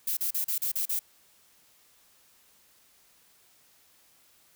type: noise bursts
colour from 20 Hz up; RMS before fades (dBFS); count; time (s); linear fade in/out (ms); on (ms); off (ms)
violet; -29; 7; 0.07-0.992; 5; 100; 37
effects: white hiss -62 dBFS RMS until 4.55 s